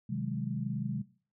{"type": "chord", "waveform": "sine", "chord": "Ab dominant seventh", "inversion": "first", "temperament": "just", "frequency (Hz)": [129.78, 155.74, 186.89, 207.7], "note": ["C3", "Eb3", "Gb3", "Ab3"], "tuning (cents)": [-14, 2, 18, 0], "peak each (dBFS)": [-36, -38, -38, -36], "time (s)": [0.09, 1.02], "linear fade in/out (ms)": 10, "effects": ["noise-tail reverb RT60 0.4 s tail -19 dB re dry"]}